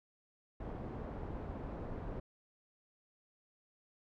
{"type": "low-pass noise", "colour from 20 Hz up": "pink", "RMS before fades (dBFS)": -43, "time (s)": [0.6, 2.2], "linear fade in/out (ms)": 5, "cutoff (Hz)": 780, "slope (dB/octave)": 12, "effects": []}